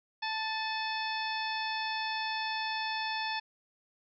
harmonic tone with a mistuned harmonic, 880 Hz, A5, in tune, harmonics 1 / 2 / 3 / 4 / 5 / 6, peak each -35 / -38 / -40 / -41 / -42 / -43 dBFS, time 0.22-3.4 s, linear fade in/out 10 ms, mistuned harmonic 3, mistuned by -51 cents, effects none

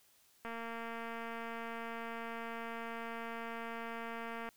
click train, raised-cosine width 0.5 ms, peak -29 dBFS, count 930, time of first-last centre 0.45-4.489 s, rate 230 Hz, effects white hiss -68 dBFS RMS until 4.56 s

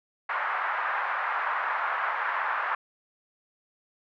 pink band-pass noise, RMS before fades -29 dBFS, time 0.29-2.75 s, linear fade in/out 5 ms, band 910 to 1700 Hz, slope 24 dB/octave, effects none

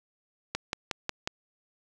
click train, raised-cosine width 0.2 ms, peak -12 dBFS, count 5, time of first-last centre 0.55-1.275 s, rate 5.52 Hz, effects none

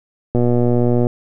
click train, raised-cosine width 2 ms, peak -4 dBFS, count 88, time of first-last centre 0.35-1.069 s, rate 121 Hz, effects none

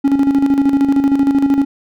triangle tone with tremolo, 277.2 Hz, C#4, in tune, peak -6 dBFS, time 0.04-1.65 s, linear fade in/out 10 ms, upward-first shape square, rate 13 Hz, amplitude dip 55%, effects none

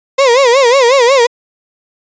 35% pulse tone with vibrato, 510 Hz, C5, 44 cents flat, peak -4 dBFS, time 0.18-1.27 s, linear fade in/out 10 ms, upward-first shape sine, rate 5.5 Hz, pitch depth 160 cents each way, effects resampled to 16000 Hz

